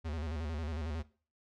square tone with vibrato, 77.9 Hz, D#2, 3 cents sharp, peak -36 dBFS, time 0.04-1.03 s, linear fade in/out 20 ms, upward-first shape square, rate 11 Hz, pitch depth 91 cents each way, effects noise-tail reverb RT60 0.4 s tail -19 dB re dry + low-pass 5000 Hz 12 dB/octave

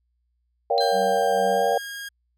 sine chord, G half-diminished seventh, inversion first, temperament just, 470.4 / 564.5 / 705.6 / 784 Hz, Bb4 / Db5 / F5 / G5, +16 / +31 / +18 / 0 cents, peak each -24 dBFS, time 0.7-1.78 s, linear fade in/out 5 ms
sine tone with exponential decay, 4088 Hz, C8, 41 cents flat, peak -23 dBFS, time 0.78-1.29 s, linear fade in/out 0 ms, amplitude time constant 110 ms
sawtooth tone with pitch glide, 1591 to 1628.2 Hz, G6 to G#6, +25 to -35 cents, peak -29 dBFS, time 0.8-2.09 s, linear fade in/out 10 ms, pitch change +40 cents, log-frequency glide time 1.37-1.73 s
sine tone with tremolo, 192.3 Hz, G3, 33 cents flat, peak -31 dBFS, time 0.91-1.77 s, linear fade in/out 50 ms, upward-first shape sine, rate 2.2 Hz, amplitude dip 80%
effects added 60 Hz sine -68 dBFS peak until 2.37 s

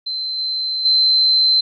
sine tone with level steps, 4087 Hz, C8, 41 cents flat, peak -21 / -19 / -11 dBFS, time 0.06-1.61 s, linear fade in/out 10 ms, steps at 0.38 / 0.85 s, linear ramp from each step 5 ms, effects none

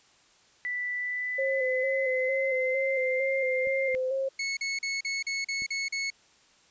sine tone with pitch glide, 1975.5 to 2105 Hz, B6 to C7, 0 to +10 cents, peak -29 dBFS, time 0.65-3.95 s, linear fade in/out 0 ms, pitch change +110 cents, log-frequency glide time 0.95-3.3 s
sine tone with vibrato, 526 Hz, C5, 9 cents sharp, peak -26 dBFS, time 1.38-4.29 s, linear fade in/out 10 ms, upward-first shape square, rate 2.2 Hz, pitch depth 35 cents each way
clicks, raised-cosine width 3 ms, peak -37 / -35 / -35 dBFS, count 3, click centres 3.672 / 3.945 / 5.621 s
sawtooth tone bursts, 2198 Hz, C#7, 15 cents flat, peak -25 dBFS, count 8, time 4.39-6.103 s, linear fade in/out 5 ms, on 180 ms, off 39 ms
effects white hiss -61 dBFS RMS until 6.7 s + resampled to 16000 Hz

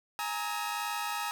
sawtooth chord, Ab suspended second, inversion none, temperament equal with one note detuned, 830.6 / 932.3 / 1277.3 Hz, Ab5 / Bb5 / Eb6, 0 / 0 / +45 cents, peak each -33 dBFS, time 0.19-1.31 s, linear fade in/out 0 ms, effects none

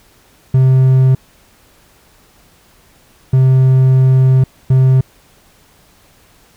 triangle tone bursts at uneven times, 130.81 Hz, C3, in tune, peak -4 dBFS, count 3, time 0.54-1.15 / 3.33-4.44 / 4.7-5.01 s, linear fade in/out 5 ms, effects pink hiss -49 dBFS RMS until 6.56 s

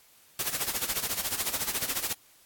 white noise with tremolo, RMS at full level -28 dBFS, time 0.39-2.13 s, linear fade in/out 2 ms, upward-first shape sine, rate 14 Hz, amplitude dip 75%, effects white hiss -59 dBFS RMS until 2.45 s + AAC 64 kbps

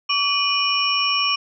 sine tone cluster, 1142 / 2448 / 2948 / 5480 Hz, D6 / D#7 / F#7 / F8, -49 / -29 / -7 / -34 cents, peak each -23 dBFS, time 0.09-1.36 s, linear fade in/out 10 ms, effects none

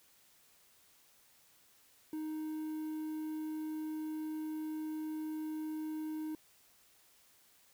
triangle tone with quantisation, 311.1 Hz, D#4, in tune, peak -35 dBFS, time 2.13-6.35 s, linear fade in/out 2 ms, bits 10, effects white hiss -66 dBFS RMS until 7.73 s

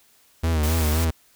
45% pulse tone with vibrato, 79 Hz, D#2, 27 cents sharp, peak -19 dBFS, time 0.43-1.11 s, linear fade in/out 10 ms, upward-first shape sine, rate 3.8 Hz, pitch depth 83 cents each way
white noise, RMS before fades -31 dBFS, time 0.63-1.05 s, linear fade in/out 5 ms
effects white hiss -58 dBFS RMS until 1.35 s

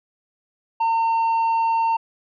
sine tone with tanh clipping, 910 Hz, A#5, 42 cents flat, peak -18 dBFS, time 0.8-1.97 s, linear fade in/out 10 ms, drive 4 dB, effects none

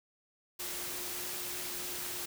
sine tone in noise, 356.9 Hz, F4, 38 cents sharp, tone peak -50 dBFS, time 0.59-2.26 s, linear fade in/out 10 ms, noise white, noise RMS -39 dBFS, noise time 0.59-2.26 s, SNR -14 dB, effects none

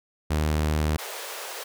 sawtooth tone, 76.6 Hz, D#2, 27 cents flat, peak -18 dBFS, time 0.3-0.97 s, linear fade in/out 10 ms
pink high-pass noise, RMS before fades -36 dBFS, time 0.98-1.64 s, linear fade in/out 10 ms, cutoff 410 Hz, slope 48 dB/octave
effects none

